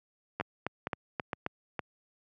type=two click trains; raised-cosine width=0.5 ms; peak=-17 / -16 dBFS; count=4 / 5; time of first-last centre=0.41-1.792 / 0.4-1.464 s; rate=2.17 / 3.76 Hz; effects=high-pass 100 Hz 12 dB/octave